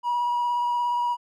triangle tone with vibrato, 965 Hz, B5, 40 cents flat, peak -19 dBFS, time 0.03-1.17 s, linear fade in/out 50 ms, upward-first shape sine, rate 17 Hz, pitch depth 15 cents each way, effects tanh soft clip ceiling -17 dBFS

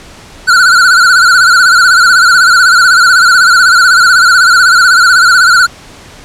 square tone with vibrato, 1439 Hz, F#6, 49 cents flat, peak -3 dBFS, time 0.47-5.67 s, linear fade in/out 20 ms, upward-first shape sine, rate 16 Hz, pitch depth 98 cents each way, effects pink hiss -33 dBFS RMS until 6.24 s + low-pass 8000 Hz 12 dB/octave

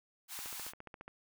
white high-pass noise, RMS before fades -44 dBFS, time 0.28-0.73 s, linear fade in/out 50 ms, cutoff 730 Hz, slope 96 dB/octave
click train, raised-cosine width 0.5 ms, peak -32 dBFS, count 11, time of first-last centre 0.39-1.08 s, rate 14.5 Hz
effects none

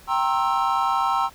triangle chord, C dominant seventh, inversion second, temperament equal with one note detuned, 784 / 932.3 / 1064.8 / 1318.5 Hz, G5 / Bb5 / C6 / E6, 0 / 0 / +30 / 0 cents, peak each -23 dBFS, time 0.07-1.3 s, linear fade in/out 50 ms, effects pink hiss -49 dBFS RMS until 1.34 s

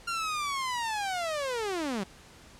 sawtooth linear sweep, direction down, 1396.9 to 180 Hz, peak -26 dBFS, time 0.07-2.04 s, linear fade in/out 10 ms, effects pink hiss -53 dBFS RMS until 2.59 s + low-pass 9000 Hz 12 dB/octave

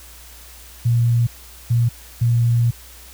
sine tone bursts at uneven times, 118.3 Hz, A#2, 26 cents sharp, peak -13 dBFS, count 3, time 0.85-1.27 / 1.7-1.89 / 2.21-2.71 s, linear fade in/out 10 ms, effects added 60 Hz sine -43 dBFS peak until 3.13 s + white hiss -43 dBFS RMS until 3.13 s

